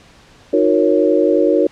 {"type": "chord", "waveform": "sine", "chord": "D# minor seventh", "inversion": "none", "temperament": "equal with one note detuned", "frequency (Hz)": [311.1, 362.2, 466.2, 554.4], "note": ["D#4", "F#4", "A#4", "C#5"], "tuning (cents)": [0, -37, 0, 0], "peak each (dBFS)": -16, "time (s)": [0.53, 1.67], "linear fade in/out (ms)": 5, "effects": ["pink hiss -46 dBFS RMS until 1.71 s", "low-pass 6000 Hz 12 dB/octave"]}